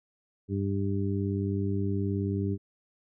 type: harmonic tone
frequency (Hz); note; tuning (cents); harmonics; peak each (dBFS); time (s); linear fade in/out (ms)
98.9; G2; +16; 1 / 2 / 3 / 4; -29 / -32 / -34 / -35; 0.48-2.58; 50
effects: none